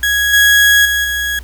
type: tone with level steps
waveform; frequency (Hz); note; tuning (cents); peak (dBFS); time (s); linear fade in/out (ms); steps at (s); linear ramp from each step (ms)
35% pulse; 1661.2; G#6; 0; -10 / -5 / -11 / -14; 0.03-1.39; 2; 0.33 / 0.85 / 1.04; 5
effects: added 60 Hz sine -29 dBFS peak until 1.43 s + pink hiss -43 dBFS RMS until 1.43 s